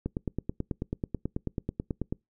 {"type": "click train", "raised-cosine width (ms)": 3, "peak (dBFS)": -17, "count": 20, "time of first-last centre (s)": [0.06, 2.125], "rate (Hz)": 9.2, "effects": ["noise-tail reverb RT60 0.2 s tail -26 dB re dry"]}